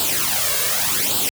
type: noise with flanger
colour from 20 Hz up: white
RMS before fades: -20 dBFS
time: 0-1.29 s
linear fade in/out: 0 ms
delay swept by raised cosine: 0.24 to 1.84 ms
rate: 0.86 Hz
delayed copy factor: +0.7
effects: high-pass 80 Hz 12 dB/octave